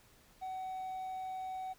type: tone with hard clipping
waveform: triangle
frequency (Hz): 752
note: F#5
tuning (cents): +28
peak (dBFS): -39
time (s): 0.41-1.74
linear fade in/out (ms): 20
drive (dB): 5
effects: pink hiss -64 dBFS RMS until 1.78 s